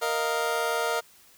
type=chord; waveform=25% pulse; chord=Bb suspended fourth; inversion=none; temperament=just; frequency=466.2 / 621.6 / 699.2 Hz; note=Bb4 / Eb5 / F5; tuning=0 / -2 / +2 cents; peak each=-25 / -27 / -27 dBFS; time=0.01-1.01 s; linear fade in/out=20 ms; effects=white hiss -56 dBFS RMS until 1.37 s